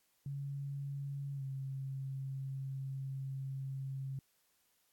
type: tone with pitch glide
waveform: sine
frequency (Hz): 140 to 134.92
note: C#3 to C#3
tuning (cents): +18 to -46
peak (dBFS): -38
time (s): 0.26-4.19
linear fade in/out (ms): 2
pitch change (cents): -64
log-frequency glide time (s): 1.35-1.43
effects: white hiss -75 dBFS RMS until 4.92 s + AAC 64 kbps